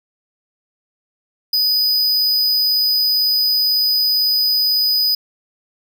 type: tone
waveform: square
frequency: 4979 Hz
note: D#8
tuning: in tune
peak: -14 dBFS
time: 1.53-5.15 s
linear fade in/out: 5 ms
effects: none